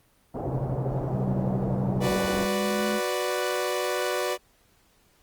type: low-pass noise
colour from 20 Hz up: white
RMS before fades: -32 dBFS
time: 0.34-2.46 s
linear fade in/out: 10 ms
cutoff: 710 Hz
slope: 24 dB/octave
type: tone with tremolo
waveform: triangle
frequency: 130.81 Hz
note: C3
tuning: in tune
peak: -22 dBFS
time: 0.45-2.11 s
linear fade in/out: 50 ms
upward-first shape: triangle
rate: 12 Hz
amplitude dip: 75%
type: tone with pitch glide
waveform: sine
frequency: 191.6 to 211.4 Hz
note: G3 to G#3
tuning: -39 to +31 cents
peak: -28 dBFS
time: 1.11-3.01 s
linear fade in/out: 50 ms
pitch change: +170 cents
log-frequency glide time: 2.26-2.87 s
type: chord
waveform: sawtooth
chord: B minor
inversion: second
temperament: equal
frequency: 370 / 493.9 / 587.3 Hz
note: F#4 / B4 / D5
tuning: 0 / 0 / 0 cents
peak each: -26 dBFS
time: 2-4.38 s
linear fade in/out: 50 ms
effects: pink hiss -63 dBFS RMS until 5.22 s + Opus 32 kbps